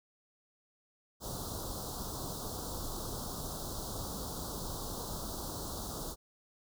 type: band-stop noise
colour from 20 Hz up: pink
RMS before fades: -40 dBFS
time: 1.2-6.16 s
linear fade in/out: 50 ms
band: 1300 to 3700 Hz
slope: 48 dB/octave
effects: none